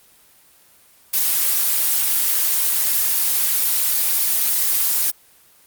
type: noise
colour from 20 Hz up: blue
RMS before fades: -18 dBFS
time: 1.13-5.11 s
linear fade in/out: 10 ms
effects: white hiss -52 dBFS RMS until 5.66 s + Opus 24 kbps